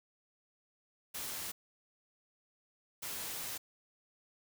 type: noise bursts at uneven times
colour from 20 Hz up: white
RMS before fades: -41 dBFS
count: 2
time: 1.14-1.52 / 3.02-3.58 s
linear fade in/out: 10 ms
effects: none